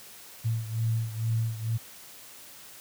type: beating tone pair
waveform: sine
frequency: 112.5 / 114.7 Hz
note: A2 / A#2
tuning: +39 / -28 cents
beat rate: 2.2 Hz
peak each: -27 / -31 dBFS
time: 0.44-1.78 s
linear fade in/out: 20 ms
effects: white hiss -48 dBFS RMS until 2.8 s + high-pass 60 Hz 12 dB/octave